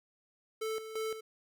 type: tone with tremolo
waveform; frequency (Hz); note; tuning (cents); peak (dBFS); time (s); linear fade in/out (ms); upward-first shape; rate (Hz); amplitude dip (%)
square; 440; A4; 0; -34; 0.61-1.21; 10; square; 2.9; 65
effects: none